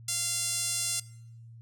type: tone with band-pass filter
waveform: 5% pulse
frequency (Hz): 691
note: F5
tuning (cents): -19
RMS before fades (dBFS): -31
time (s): 0.08-1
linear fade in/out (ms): 5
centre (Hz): 9900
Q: 1
effects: noise-tail reverb RT60 0.8 s tail -21 dB re dry + added 115 Hz sine -46 dBFS peak until 1.61 s